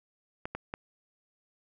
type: clicks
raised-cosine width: 0.5 ms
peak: -20 dBFS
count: 3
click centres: 0.455 / 0.55 / 0.739 s
effects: none